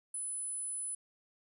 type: tone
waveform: sine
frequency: 10030 Hz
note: D#9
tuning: 13 cents sharp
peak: -36 dBFS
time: 0.14-0.95 s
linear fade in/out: 5 ms
effects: none